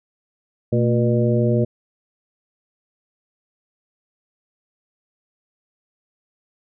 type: harmonic tone with a mistuned harmonic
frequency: 120 Hz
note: B2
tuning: 49 cents flat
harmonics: 1 / 2 / 3 / 4 / 5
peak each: -18 / -21 / -23 / -24 / -25 dBFS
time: 0.72-1.65 s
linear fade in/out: 10 ms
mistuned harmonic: 2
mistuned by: -96 cents
effects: none